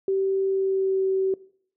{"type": "tone with pitch glide", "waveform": "sine", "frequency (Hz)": [386.6, 382.2], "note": ["G4", "G4"], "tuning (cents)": [-24, -44], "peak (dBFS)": -20, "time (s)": [0.08, 1.34], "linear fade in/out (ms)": 2, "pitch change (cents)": -20, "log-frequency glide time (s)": [0.48, 1.04], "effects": ["noise-tail reverb RT60 0.6 s tail -21 dB re dry"]}